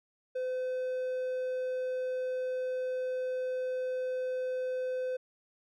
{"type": "tone", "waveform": "triangle", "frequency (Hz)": 510, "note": "C5", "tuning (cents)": -44, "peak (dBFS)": -29, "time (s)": [0.35, 5.17], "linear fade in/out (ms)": 10, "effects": []}